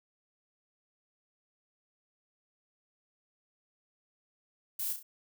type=noise with echo; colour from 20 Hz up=violet; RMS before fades=-35 dBFS; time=4.79-4.93 s; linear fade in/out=5 ms; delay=33 ms; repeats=3; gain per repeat=-6 dB; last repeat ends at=5.029 s; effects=none